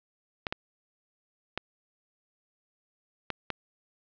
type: clicks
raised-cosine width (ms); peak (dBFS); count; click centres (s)
0.3; -14; 5; 0.468 / 0.525 / 1.576 / 3.303 / 3.503
effects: low-pass 5000 Hz 12 dB/octave